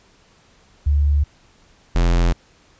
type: tone pair in turn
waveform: sine / square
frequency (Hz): 72.4 / 43.05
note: D2 / F1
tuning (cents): -24 / -24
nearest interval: major sixth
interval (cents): 900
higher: first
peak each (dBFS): -13 / -14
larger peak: first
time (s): 0.86-1.24 / 1.95-2.33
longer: neither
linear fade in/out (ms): 10
effects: pink hiss -54 dBFS RMS until 2.79 s + resampled to 16000 Hz